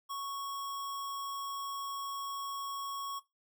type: tone with sample-and-hold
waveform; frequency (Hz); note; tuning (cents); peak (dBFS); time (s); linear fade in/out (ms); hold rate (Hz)
sine; 1108.7; C#6; 0; -36; 0.09-3.2; 20; 4410
effects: noise-tail reverb RT60 0.2 s tail -19 dB re dry